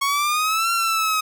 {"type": "exponential two-way sweep", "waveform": "sawtooth", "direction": "up then down", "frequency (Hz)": [1100, 1373, 1262], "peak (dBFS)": -15, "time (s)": [0.01, 1.21], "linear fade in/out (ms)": 10, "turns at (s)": 0.72, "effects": []}